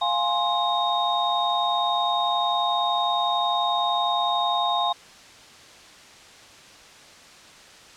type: tone cluster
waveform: sine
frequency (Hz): 699 / 830 / 1052 / 3717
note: F5 / G#5 / C6 / A#7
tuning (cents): +1 / -1 / +9 / -6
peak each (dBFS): -26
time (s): 0.01-4.93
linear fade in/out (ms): 10
effects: white hiss -47 dBFS RMS until 7.96 s + low-pass 6000 Hz 12 dB/octave